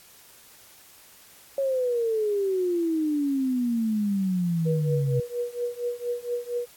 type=exponential sweep; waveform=sine; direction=down; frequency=554.4 to 130 Hz; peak=-22 dBFS; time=1.58-5.2 s; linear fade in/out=2 ms
type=tone with tremolo; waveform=sine; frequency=482.7 Hz; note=B4; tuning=40 cents flat; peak=-23 dBFS; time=4.65-6.66 s; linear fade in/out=20 ms; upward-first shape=triangle; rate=4.3 Hz; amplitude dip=95%
effects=white hiss -52 dBFS RMS until 6.76 s + AAC 64 kbps